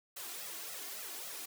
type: noise with flanger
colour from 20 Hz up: white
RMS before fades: -44 dBFS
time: 0.16-1.46 s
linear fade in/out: 10 ms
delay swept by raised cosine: 1.5 to 2.9 ms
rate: 3.6 Hz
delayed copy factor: +0.8
effects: high-pass 200 Hz 12 dB/octave